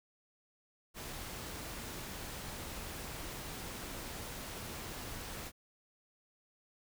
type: noise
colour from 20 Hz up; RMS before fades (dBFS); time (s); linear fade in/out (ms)
pink; -44; 0.94-5.52; 50
effects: none